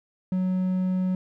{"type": "tone", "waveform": "triangle", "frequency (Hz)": 185, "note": "F#3", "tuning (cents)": 0, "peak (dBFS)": -20, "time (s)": [0.32, 1.15], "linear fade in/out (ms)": 2, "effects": []}